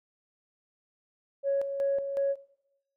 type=tone with tremolo; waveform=sine; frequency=554.4 Hz; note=C#5; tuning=in tune; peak=-23 dBFS; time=1.43-2.36 s; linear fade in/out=50 ms; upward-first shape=square; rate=2.7 Hz; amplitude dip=55%; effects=noise-tail reverb RT60 0.8 s tail -17 dB re dry + tanh soft clip ceiling -20 dBFS